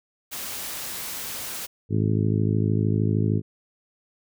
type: noise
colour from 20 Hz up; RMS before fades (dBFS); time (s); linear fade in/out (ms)
white; -33; 0.31-1.67; 20
type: harmonic tone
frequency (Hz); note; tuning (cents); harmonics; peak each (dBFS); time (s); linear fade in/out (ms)
53.2; G#1; +42; 2 / 3 / 4 / 5 / 6 / 7 / 8; -22 / -26 / -28 / -30 / -32 / -33 / -34; 1.89-3.42; 50
effects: none